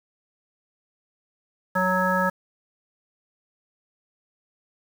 harmonic tone, 185 Hz, F#3, in tune, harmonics 1 / 3 / 5 / 7 / 9, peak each -26 / -26 / -26 / -26 / -26 dBFS, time 1.75-2.3 s, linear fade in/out 10 ms, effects 7-bit

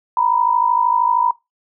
sine tone pair together, 939 / 992 Hz, A#5 / B5, +12 / +7 cents, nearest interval minor second, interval 95 cents, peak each -16 dBFS, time 0.17-1.31 s, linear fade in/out 2 ms, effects noise-tail reverb RT60 0.2 s tail -21 dB re dry

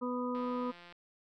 harmonic tone, 247.9 Hz, B3, 7 cents sharp, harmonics 1 / 2 / 4 / 5, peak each -35 / -38 / -41 / -42 dBFS, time 0.01-0.72 s, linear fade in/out 20 ms
click train, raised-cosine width 0.3 ms, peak -37 dBFS, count 101, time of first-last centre 0.35-0.925 s, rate 174 Hz
effects none

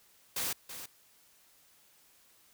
white noise with echo, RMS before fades -34 dBFS, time 0.36-0.53 s, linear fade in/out 5 ms, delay 330 ms, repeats 1, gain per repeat -10 dB, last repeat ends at 0.86 s, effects white hiss -64 dBFS RMS until 2.53 s

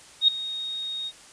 sine tone with ADSR envelope, 3729 Hz, A#7, in tune, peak -12 dBFS, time 0.21-1.12 s, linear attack 71 ms, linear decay 4 ms, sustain -17 dB, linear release 48 ms, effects white hiss -49 dBFS RMS until 1.32 s + resampled to 22050 Hz

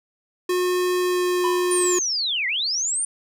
square tone with pitch glide, 361.4 to 358.9 Hz, F#4 to F4, -41 to +47 cents, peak -20 dBFS, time 0.49-1.99 s, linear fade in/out 5 ms, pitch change -12 cents, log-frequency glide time 1-1.38 s
triangle tone with exponential decay, 1000 Hz, B5, 21 cents sharp, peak -19 dBFS, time 1.44-2 s, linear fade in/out 2 ms, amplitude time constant 120 ms
sine linear two-way sweep, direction down then up, 9290 to 1900 to 9290 Hz, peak -21 dBFS, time 1.71-3.05 s, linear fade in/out 2 ms, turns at 2.47 s
effects none

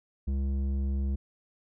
square tone with low-pass filter, 68 Hz, C#2, 33 cents flat, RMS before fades -29 dBFS, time 0.27-1.16 s, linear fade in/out 10 ms, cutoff 220 Hz, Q 0.86, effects none

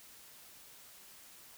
silence, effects white hiss -56 dBFS RMS until 1.57 s

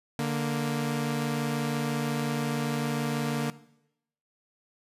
sawtooth tone pair together, 146.84 / 233.1 Hz, D3 / A#3, 0 / 0 cents, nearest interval minor sixth, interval 800 cents, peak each -26 dBFS, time 0.19-3.5 s, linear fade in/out 0 ms, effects noise-tail reverb RT60 0.8 s tail -18 dB re dry + resampled to 32000 Hz

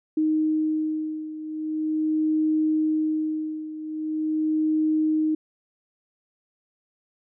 sine beating tone pair, 311.1 / 311.52 Hz, D#4 / D#4, 0 / +2 cents, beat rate 0.42 Hz, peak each -23 / -27 dBFS, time 0.17-5.35 s, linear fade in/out 5 ms, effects none

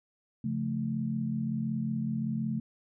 sine chord, Db augmented, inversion none, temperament equal, 138.59 / 174.61 / 220 Hz, Db3 / F3 / A3, 0 / 0 / 0 cents, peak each -34 / -37 / -31 dBFS, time 0.44-2.6 s, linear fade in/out 5 ms, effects none

